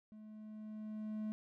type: tone with level ramp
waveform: triangle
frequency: 214.8 Hz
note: A3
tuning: 41 cents flat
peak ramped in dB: -50 to -35 dBFS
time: 0.12-1.32 s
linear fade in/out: 0 ms
effects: none